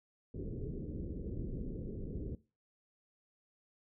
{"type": "low-pass noise", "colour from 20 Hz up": "pink", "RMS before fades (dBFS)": -41, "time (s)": [0.34, 2.35], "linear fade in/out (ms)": 2, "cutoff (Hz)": 460, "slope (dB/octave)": 48, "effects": ["noise-tail reverb RT60 0.3 s tail -18 dB re dry"]}